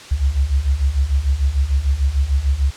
sine beating tone pair, 65 / 71.7 Hz, C2 / D2, -11 / -41 cents, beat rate 6.7 Hz, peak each -19 / -16 dBFS, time 0.11-2.71 s, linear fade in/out 10 ms, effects white hiss -37 dBFS RMS until 2.76 s + low-pass 6000 Hz 12 dB/octave

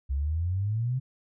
sine exponential sweep, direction up, 65.41 to 133.3 Hz, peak -25 dBFS, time 0.09-1 s, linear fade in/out 20 ms, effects none

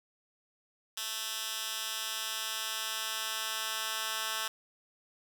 10% pulse tone with high-pass filter sweep, 220 Hz, A3, in tune, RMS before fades -36 dBFS, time 0.97-4.48 s, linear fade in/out 5 ms, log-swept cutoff 3100 to 1800 Hz, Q 0.81, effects none

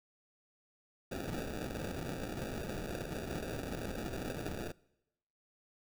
blue noise with sample-and-hold, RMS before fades -40 dBFS, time 1.11-4.72 s, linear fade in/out 10 ms, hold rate 1050 Hz, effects noise-tail reverb RT60 0.9 s tail -23 dB re dry

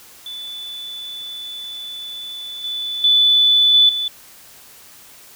sine tone with level steps, 3483 Hz, A7, 18 cents flat, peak -28 / -22 / -10 / -8 / -19 dBFS, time 0.26-4.08 s, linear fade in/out 2 ms, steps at 2.64 / 3.04 / 3.74 / 3.89 s, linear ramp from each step 2 ms, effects white hiss -44 dBFS RMS until 5.35 s

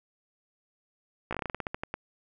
slowing click train, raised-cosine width 0.5 ms, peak -17 dBFS, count 14, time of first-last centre 1.31-1.94 s, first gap 16 ms, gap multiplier 1.17, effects none

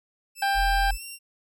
10% pulse tone with pitch glide, 2637 to 2755 Hz, E7 to F7, 0 to -24 cents, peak -29 dBFS, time 0.35-1.19 s, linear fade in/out 50 ms, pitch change +76 cents, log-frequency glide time 0.95-1.04 s
harmonic tone, 792 Hz, G5, 18 cents sharp, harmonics 1 / 2 / 3 / 4 / 5 / 6, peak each -23 / -26 / -39 / -37 / -39 / -37 dBFS, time 0.42-0.91 s, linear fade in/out 5 ms
sine tone, 43.16 Hz, F1, 20 cents flat, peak -24 dBFS, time 0.54-0.98 s, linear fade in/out 50 ms
effects none

